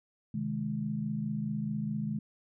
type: chord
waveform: sine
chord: Ab major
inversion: first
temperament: equal with one note detuned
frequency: 130.81 / 155.56 / 210.9 Hz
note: C3 / Eb3 / Ab3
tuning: 0 / 0 / +27 cents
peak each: -38 / -36 / -33 dBFS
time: 0.34-2.19 s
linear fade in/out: 5 ms
effects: none